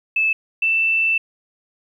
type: tone pair in turn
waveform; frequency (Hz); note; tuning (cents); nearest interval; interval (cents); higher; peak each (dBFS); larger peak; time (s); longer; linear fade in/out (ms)
sine; 2620 / 2661; E7 / E7; -11 / +16; unison; 27; second; -15; neither; 0.16-0.33 / 0.62-1.18; second; 5
effects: 9-bit